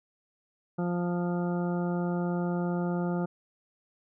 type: harmonic tone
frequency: 175.4 Hz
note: F3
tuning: 8 cents sharp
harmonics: 1 / 2 / 3 / 4 / 5 / 7 / 8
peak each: -28 / -34 / -38 / -40 / -42 / -45 / -46 dBFS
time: 0.78-3.26 s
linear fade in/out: 10 ms
effects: none